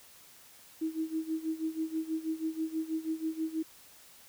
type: tone with tremolo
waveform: sine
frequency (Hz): 319.3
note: D#4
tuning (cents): +45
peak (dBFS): -28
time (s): 0.81-3.63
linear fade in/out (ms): 10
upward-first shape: sine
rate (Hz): 6.2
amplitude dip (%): 85
effects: white hiss -56 dBFS RMS until 4.28 s